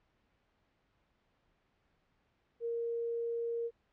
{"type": "tone", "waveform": "sine", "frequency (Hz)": 466.2, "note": "A#4", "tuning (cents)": 0, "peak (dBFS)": -33, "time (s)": [2.6, 3.71], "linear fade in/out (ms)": 50, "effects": ["pink hiss -75 dBFS RMS until 3.92 s", "low-pass 3000 Hz 12 dB/octave"]}